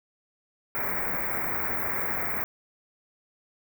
white band-stop noise, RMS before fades -29 dBFS, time 0.75-2.44 s, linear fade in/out 0 ms, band 2300 to 16000 Hz, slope 96 dB/octave, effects none

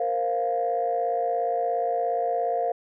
sine chord, Bb suspended second, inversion none, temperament equal, 466.2 / 523.3 / 698.5 Hz, Bb4 / C5 / F5, 0 / 0 / 0 cents, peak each -28 / -29 / -24 dBFS, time 0-2.72 s, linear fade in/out 5 ms, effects tanh soft clip ceiling -15 dBFS

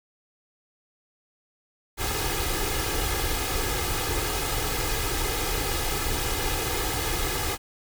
pink noise with comb filter, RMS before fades -27 dBFS, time 1.97-7.58 s, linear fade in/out 50 ms, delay 2.4 ms, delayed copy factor +0.7, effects none

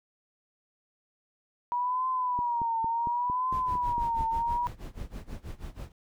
sine tone with vibrato, 965 Hz, B5, 40 cents flat, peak -26 dBFS, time 1.72-4.67 s, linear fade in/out 0 ms, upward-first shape triangle, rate 0.69 Hz, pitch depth 120 cents each way
click train, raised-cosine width 3 ms, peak -26 dBFS, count 9, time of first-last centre 2.39-4.208 s, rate 4.4 Hz
brown noise with tremolo, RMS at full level -36 dBFS, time 3.52-5.92 s, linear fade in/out 2 ms, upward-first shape sine, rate 6.2 Hz, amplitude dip 90%
effects none

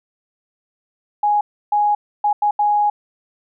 sine tone bursts at uneven times, 830.6 Hz, G#5, in tune, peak -13 dBFS, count 5, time 1.23-1.41 / 1.72-1.95 / 2.24-2.33 / 2.42-2.51 / 2.59-2.9 s, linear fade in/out 5 ms, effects none

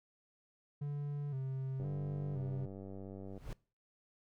triangle tone with vibrato, 138.59 Hz, C#3, in tune, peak -34 dBFS, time 0.81-2.66 s, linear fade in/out 10 ms, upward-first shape square, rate 0.97 Hz, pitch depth 74 cents each way
click train, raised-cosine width 2 ms, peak -35 dBFS, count 154, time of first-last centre 1.8-3.377 s, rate 97 Hz
brown noise with exponential growth, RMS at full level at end -39 dBFS, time 3.24-3.53 s, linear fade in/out 1 ms, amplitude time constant 63 ms
effects noise-tail reverb RT60 0.4 s tail -23 dB re dry

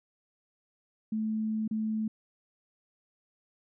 sine tone with dropouts, 218 Hz, A3, 16 cents flat, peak -28 dBFS, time 1.12-2.08 s, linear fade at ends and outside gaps 5 ms, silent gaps 1.678-1.71 s, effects none

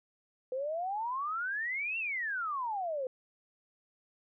sine exponential two-way sweep, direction up then down, 499.5 to 2755 to 499.5 Hz, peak -32 dBFS, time 0.52-3.07 s, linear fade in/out 2 ms, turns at 1.98 s, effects none

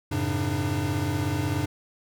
square tone cluster, 91.4 / 107.7 / 137.2 / 299 Hz, F#2 / A2 / C#3 / D4, -21 / -37 / -17 / +31 cents, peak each -31 dBFS, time 0.11-1.66 s, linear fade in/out 10 ms, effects none

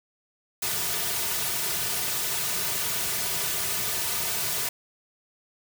white noise with comb filter, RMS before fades -28 dBFS, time 0.62-4.69 s, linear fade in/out 5 ms, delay 3.7 ms, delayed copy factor -0.85, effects none

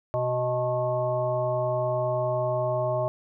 harmonic tone with a mistuned harmonic, 124.9 Hz, B2, 20 cents sharp, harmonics 1 / 3 / 5 / 7 / 9, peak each -30 / -35 / -25 / -35 / -35 dBFS, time 0.14-3.08 s, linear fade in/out 0 ms, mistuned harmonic 9, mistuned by -61 cents, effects none

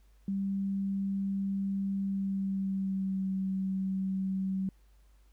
sine tone with pitch glide, 196 to 190.97 Hz, G3 to G3, 0 to -45 cents, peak -29 dBFS, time 0.28-4.69 s, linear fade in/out 2 ms, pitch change -45 cents, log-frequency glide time 2.03-3.28 s, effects added 50 Hz sine -58 dBFS peak until 5.32 s + pink hiss -72 dBFS RMS until 5.32 s

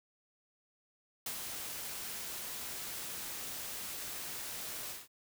white noise with ADSR envelope, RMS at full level -38 dBFS, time 1.26-5.08 s, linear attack 4 ms, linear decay 86 ms, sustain -4 dB, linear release 180 ms, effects none

